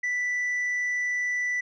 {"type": "tone", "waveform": "sine", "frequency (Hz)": 1975.5, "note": "B6", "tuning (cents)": 0, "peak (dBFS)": -22, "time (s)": [0.03, 1.61], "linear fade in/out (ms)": 10, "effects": ["tanh soft clip ceiling -24 dBFS"]}